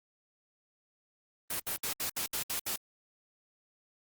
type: noise bursts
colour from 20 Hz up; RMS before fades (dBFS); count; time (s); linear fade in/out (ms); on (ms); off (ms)
white; -34; 8; 1.5-2.761; 5; 99; 67
effects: Opus 32 kbps